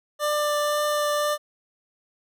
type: tone with vibrato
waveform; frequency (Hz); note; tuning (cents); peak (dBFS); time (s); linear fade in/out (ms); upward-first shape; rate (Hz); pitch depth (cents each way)
25% pulse; 593; D5; +17; -18; 0.19-1.38; 50; triangle; 1.9; 9
effects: none

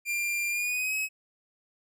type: tone with pitch glide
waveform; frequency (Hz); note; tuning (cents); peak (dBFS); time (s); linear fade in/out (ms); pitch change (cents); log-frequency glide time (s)
45% pulse; 2387 to 2558; D7 to D#7; +28 to +47; -27; 0.05-1.09; 50; +119; 0.49-0.96
effects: none

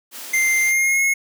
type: high-pass noise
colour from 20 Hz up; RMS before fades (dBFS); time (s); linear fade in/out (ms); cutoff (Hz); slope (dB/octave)
white; -34; 0.11-0.74; 50; 210; 96
type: tone with pitch glide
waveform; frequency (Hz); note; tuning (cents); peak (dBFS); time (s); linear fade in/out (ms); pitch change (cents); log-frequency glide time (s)
square; 2093 to 2171; C7 to C#7; 0 to -37; -16; 0.33-1.14; 10; +63; 0.61-1.02
effects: none

